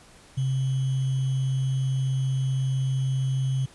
sine tone with sample-and-hold, 132.3 Hz, C3, 20 cents sharp, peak -22 dBFS, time 0.37-3.66 s, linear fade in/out 10 ms, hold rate 3150 Hz, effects pink hiss -52 dBFS RMS until 3.74 s + resampled to 24000 Hz

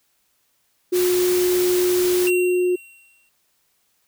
white noise, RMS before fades -27 dBFS, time 0.92-2.31 s, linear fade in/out 50 ms
sine tone, 360 Hz, F#4, 47 cents flat, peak -16 dBFS, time 0.92-2.76 s, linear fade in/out 10 ms
square tone with exponential decay, 2739 Hz, F7, 34 cents flat, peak -21 dBFS, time 2.27-3.29 s, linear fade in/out 1 ms, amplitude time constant 220 ms
effects white hiss -66 dBFS RMS until 4.07 s

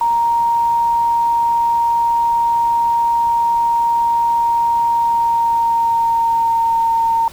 sine tone with pitch glide, 934 to 915.3 Hz, A#5 to A#5, +3 to -32 cents, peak -12 dBFS, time 0.01-7.28 s, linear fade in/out 2 ms, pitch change -35 cents, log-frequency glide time 4.88-6.95 s, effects pink hiss -39 dBFS RMS until 7.32 s

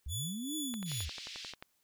sine linear two-way sweep, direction up then down, 59.3 to 317 to 63 Hz, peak -37 dBFS, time 0.06-1.09 s, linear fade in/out 5 ms, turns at 0.56 s
15% pulse tone with tremolo, 3441 Hz, A7, 39 cents flat, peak -30 dBFS, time 0.08-1.06 s, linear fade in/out 50 ms, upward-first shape sine, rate 2.4 Hz, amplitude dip 70%
click train, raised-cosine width 0.3 ms, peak -28 dBFS, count 11, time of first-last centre 0.74-1.625 s, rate 11.3 Hz
white band-pass noise, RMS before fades -46 dBFS, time 0.85-1.55 s, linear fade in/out 50 ms, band 2500 to 4800 Hz, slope 24 dB/octave
effects white hiss -75 dBFS RMS until 1.83 s

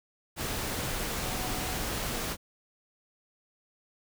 sine tone in noise, 740 Hz, F#5, in tune, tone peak -43 dBFS, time 1.21-1.77 s, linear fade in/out 50 ms, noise pink, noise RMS -33 dBFS, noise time 0.36-2.37 s, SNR -13 dB, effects none

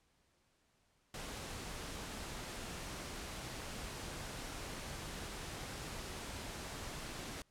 pink noise, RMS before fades -45 dBFS, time 1.14-7.42 s, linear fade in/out 2 ms, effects pink hiss -75 dBFS RMS until 7.5 s + low-pass 10000 Hz 12 dB/octave

